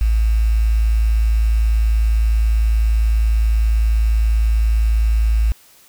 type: tone with quantisation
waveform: sine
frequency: 55 Hz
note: A1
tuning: in tune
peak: -12 dBFS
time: 0.01-5.52 s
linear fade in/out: 0 ms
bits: 6
effects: white hiss -49 dBFS RMS until 5.88 s